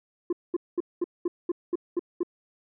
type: tone bursts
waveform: sine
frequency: 349.2 Hz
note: F4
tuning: in tune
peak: -20 dBFS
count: 9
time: 0.3-2.232 s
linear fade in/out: 5 ms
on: 28 ms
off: 210 ms
effects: tanh soft clip ceiling -22 dBFS